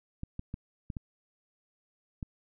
clicks, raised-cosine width 5 ms, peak -24 dBFS, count 6, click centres 0.234 / 0.394 / 0.541 / 0.902 / 0.968 / 2.228 s, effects none

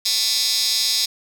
15% pulse tone with high-pass filter, 222.4 Hz, A3, 19 cents sharp, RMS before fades -20 dBFS, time 0.05-1.06 s, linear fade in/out 10 ms, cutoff 4600 Hz, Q 4.6, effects none

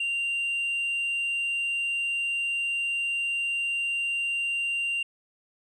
sine tone with tanh clipping, 2775 Hz, F7, 12 cents flat, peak -26 dBFS, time 0-5.03 s, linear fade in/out 5 ms, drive 1 dB, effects none

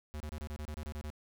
square tone bursts, 75.8 Hz, D#2, 45 cents flat, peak -39 dBFS, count 11, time 0.14-1.102 s, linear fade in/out 0 ms, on 62 ms, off 28 ms, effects none

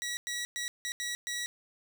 15% pulse tone bursts at uneven times, 1928 Hz, B6, 42 cents flat, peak -27 dBFS, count 6, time 0.02-0.17 / 0.27-0.45 / 0.56-0.68 / 0.85-0.92 / 1-1.15 / 1.27-1.46 s, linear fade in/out 0 ms, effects none

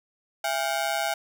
sawtooth ring-modulated tone, 740 Hz, F#5, in tune, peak -18 dBFS, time 0.44-1.14 s, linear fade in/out 5 ms, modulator 70.7 Hz, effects none

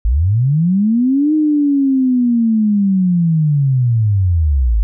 sine linear two-way sweep, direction up then down, 49 to 311.1 to 49 Hz, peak -10 dBFS, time 0.05-4.83 s, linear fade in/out 0 ms, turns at 1.34 s, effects none

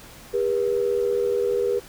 sine tone pair together, 402.2 / 482.6 Hz, G4 / B4, +44 / -40 cents, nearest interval minor third, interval 316 cents, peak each -22 dBFS, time 0.33-1.8 s, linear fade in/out 20 ms, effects tanh soft clip ceiling -12 dBFS + pink hiss -45 dBFS RMS until 1.88 s

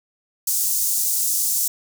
pink high-pass noise, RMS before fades -21 dBFS, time 0.47-1.68 s, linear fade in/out 5 ms, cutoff 6500 Hz, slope 24 dB/octave, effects none

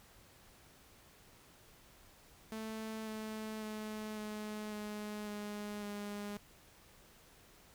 sawtooth tone with pitch steps, 220 / 217.5 / 215 / 212.5 / 210.1 / 207.7 / 205.3 Hz, A3 / A3 / A3 / G#3 / G#3 / G#3 / G#3, 0 / -20 / -40 / +40 / +20 / 0 / -20 cents, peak -37 dBFS, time 2.52-6.37 s, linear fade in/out 0 ms, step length 550 ms, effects pink hiss -62 dBFS RMS until 7.74 s

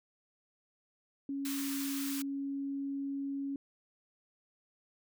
sine tone, 277.2 Hz, C#4, in tune, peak -34 dBFS, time 1.29-3.56 s, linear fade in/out 2 ms
white high-pass noise, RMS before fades -41 dBFS, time 1.45-2.22 s, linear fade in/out 2 ms, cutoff 980 Hz, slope 48 dB/octave
effects none

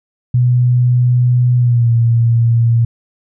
sine tone with pitch glide, 123.47 to 116.54 Hz, B2 to A#2, 0 to 0 cents, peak -8 dBFS, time 0.34-2.85 s, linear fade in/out 5 ms, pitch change -100 cents, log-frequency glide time 1.57-1.91 s, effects none

